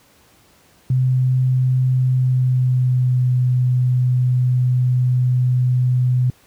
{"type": "tone with pitch glide", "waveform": "sine", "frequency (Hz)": [128.4, 125.76], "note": ["C3", "B2"], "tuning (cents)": [-32, 32], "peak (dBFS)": -13, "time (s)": [0.9, 6.3], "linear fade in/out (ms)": 2, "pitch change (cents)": -36, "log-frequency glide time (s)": [2.05, 3.32], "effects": ["pink hiss -53 dBFS RMS until 6.46 s", "high-pass 60 Hz 12 dB/octave"]}